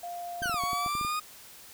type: tone with pitch glide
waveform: sine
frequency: 699 to 712.9 Hz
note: F5 to F5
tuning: +1 to +35 cents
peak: -35 dBFS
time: 0.03-0.88 s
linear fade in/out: 5 ms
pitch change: +34 cents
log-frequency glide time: 0.4-0.73 s
type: clicks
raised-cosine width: 3 ms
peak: -28 dBFS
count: 10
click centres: 0.42 / 0.458 / 0.496 / 0.543 / 0.637 / 0.732 / 0.862 / 0.952 / 1.012 / 1.049 s
type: exponential two-way sweep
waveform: 40% pulse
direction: down then up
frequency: 1597 to 1108.7 to 1242 Hz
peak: -28 dBFS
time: 0.42-1.2 s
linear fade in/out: 10 ms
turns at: 0.61 s
effects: white hiss -50 dBFS RMS until 1.73 s